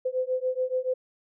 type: beating tone pair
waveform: sine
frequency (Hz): 508 / 515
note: B4 / C5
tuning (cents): +49 / -28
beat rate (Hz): 7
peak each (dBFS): -28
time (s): 0.05-0.94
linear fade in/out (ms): 10
effects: none